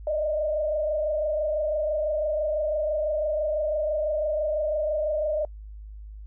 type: tone with frequency modulation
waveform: sine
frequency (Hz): 610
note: D#5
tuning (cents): -34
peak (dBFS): -23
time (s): 0.07-5.45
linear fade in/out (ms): 2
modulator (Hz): 26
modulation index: 0.91
effects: noise-tail reverb RT60 0.1 s tail -26 dB re dry + added 52 Hz sine -38 dBFS peak until 6.26 s